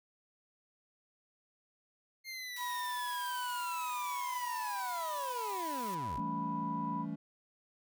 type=linear sweep; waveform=25% pulse; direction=down; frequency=2125 to 34.53 Hz; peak=-37 dBFS; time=2.24-6.21 s; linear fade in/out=50 ms
type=high-pass noise; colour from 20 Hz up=white; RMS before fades=-49 dBFS; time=2.56-5.95 s; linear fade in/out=5 ms; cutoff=1400 Hz; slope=24 dB/octave
type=tone; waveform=sine; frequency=986 Hz; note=B5; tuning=3 cents flat; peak=-36 dBFS; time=2.57-7.06 s; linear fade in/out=50 ms
type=chord; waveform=triangle; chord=A dominant seventh; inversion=second; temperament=equal with one note detuned; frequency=164.81 / 196 / 220 / 282.8 Hz; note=E3 / G3 / A3 / C#4; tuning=0 / 0 / 0 / +35 cents; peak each=-40 / -42 / -39 / -40 dBFS; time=6.17-7.16 s; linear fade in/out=10 ms
effects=none

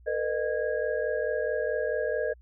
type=tone cluster; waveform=sine; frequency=453.5 / 498.1 / 611 / 1645 Hz; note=A#4 / B4 / D#5 / G#6; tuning=-48 / +15 / -32 / -17 cents; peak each=-31 / -31 / -30 / -36 dBFS; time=0.06-2.34 s; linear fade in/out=20 ms; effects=added 60 Hz sine -51 dBFS peak until 2.41 s

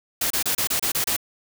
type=noise bursts; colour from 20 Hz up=white; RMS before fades=-23 dBFS; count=8; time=0.21-1.165 s; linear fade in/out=5 ms; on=94 ms; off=29 ms; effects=none

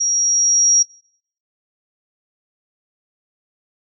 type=tone with level ramp; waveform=sine; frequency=5670 Hz; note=F8; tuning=25 cents sharp; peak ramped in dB=-16 to -10 dBFS; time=0-0.83 s; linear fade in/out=10 ms; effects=noise-tail reverb RT60 0.6 s tail -22 dB re dry

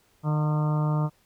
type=harmonic tone with a mistuned harmonic; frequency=152 Hz; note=D#3; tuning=40 cents flat; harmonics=1 / 2 / 3 / 4 / 5 / 6 / 7 / 8 / 9; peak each=-22 / -35 / -40 / -37 / -41 / -37 / -41 / -38 / -49 dBFS; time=0.23-1.1 s; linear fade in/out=50 ms; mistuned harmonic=5; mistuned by=-69 cents; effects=pink hiss -64 dBFS RMS until 1.25 s

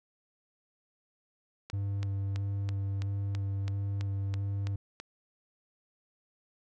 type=click train; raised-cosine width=0.2 ms; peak=-24 dBFS; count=11; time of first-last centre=1.7-5 s; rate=3.03 Hz
type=tone with vibrato; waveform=triangle; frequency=99 Hz; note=G2; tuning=18 cents sharp; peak=-28 dBFS; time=1.73-4.76 s; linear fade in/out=5 ms; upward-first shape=square; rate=1.5 Hz; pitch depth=10 cents each way
effects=none

